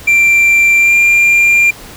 triangle tone with pitch glide, 2359 to 2389 Hz, D7 to D7, +7 to +29 cents, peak -4 dBFS, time 0.07-1.71 s, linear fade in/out 10 ms, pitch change +22 cents, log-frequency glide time 0.78-0.94 s, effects pink hiss -33 dBFS RMS until 1.96 s

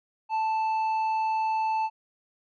sine tone with tanh clipping, 880 Hz, A5, in tune, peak -25 dBFS, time 0.29-1.9 s, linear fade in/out 50 ms, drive 6 dB, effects none

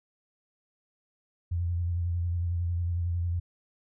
sine tone with vibrato, 86.5 Hz, F2, 16 cents flat, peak -26 dBFS, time 1.51-3.4 s, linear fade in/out 10 ms, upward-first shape sine, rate 11 Hz, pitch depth 37 cents each way, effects none

